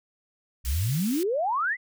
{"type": "exponential sweep", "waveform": "sine", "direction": "up", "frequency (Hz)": [55, 2093], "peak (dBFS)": -23, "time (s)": [0.64, 1.77], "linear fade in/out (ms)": 50}
{"type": "high-pass noise", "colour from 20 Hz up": "white", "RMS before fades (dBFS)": -37, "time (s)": [0.65, 1.23], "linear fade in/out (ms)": 0, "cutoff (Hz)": 1900, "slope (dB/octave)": 12}
{"effects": []}